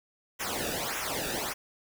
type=noise with flanger; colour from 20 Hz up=pink; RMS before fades=-33 dBFS; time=0.39-1.54 s; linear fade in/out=20 ms; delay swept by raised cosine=0.22 to 0.97 ms; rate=1.7 Hz; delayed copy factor=-0.85; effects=none